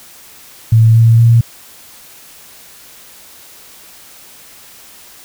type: tone with pitch steps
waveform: sine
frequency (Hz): 112.4 / 114.36 / 116.36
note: A2 / A#2 / A#2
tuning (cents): +37 / -33 / -3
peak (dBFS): -4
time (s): 0.72-1.41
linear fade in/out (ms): 5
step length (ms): 230
effects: white hiss -39 dBFS RMS until 5.24 s